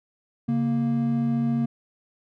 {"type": "tone pair together", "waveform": "triangle", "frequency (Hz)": [138.59, 233.1], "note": ["C#3", "A#3"], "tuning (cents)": [0, 0], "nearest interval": "major sixth", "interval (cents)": 900, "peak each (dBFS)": [-25, -20], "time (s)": [0.48, 1.66], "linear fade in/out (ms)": 10, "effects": []}